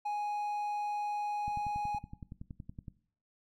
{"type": "tone", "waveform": "triangle", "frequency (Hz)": 830.6, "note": "G#5", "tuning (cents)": 0, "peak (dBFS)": -30, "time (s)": [0.05, 1.99], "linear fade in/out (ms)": 10}
{"type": "click train", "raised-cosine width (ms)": 5, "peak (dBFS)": -31, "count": 16, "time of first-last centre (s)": [1.48, 2.882], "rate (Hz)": 10.7}
{"effects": ["noise-tail reverb RT60 0.5 s tail -18 dB re dry"]}